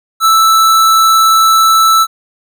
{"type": "tone", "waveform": "square", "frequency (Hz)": 1318.5, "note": "E6", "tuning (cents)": 0, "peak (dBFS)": -6, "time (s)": [0.2, 2.07], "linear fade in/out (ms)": 50, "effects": []}